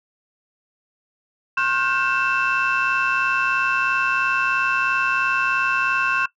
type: tone cluster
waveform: sine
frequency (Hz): 1071 / 1429 / 1552 / 2664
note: C6 / F6 / G6 / E7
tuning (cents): +40 / +39 / -18 / +18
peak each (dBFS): -22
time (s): 1.57-6.26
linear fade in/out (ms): 5
effects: noise-tail reverb RT60 0.1 s tail -19 dB re dry + tanh soft clip ceiling -12 dBFS